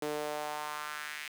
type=tone with high-pass filter sweep; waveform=sawtooth; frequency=150 Hz; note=D3; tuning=37 cents sharp; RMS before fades=-38 dBFS; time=0.02-1.28 s; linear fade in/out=2 ms; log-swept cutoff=390 to 2200 Hz; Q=2.4; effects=9-bit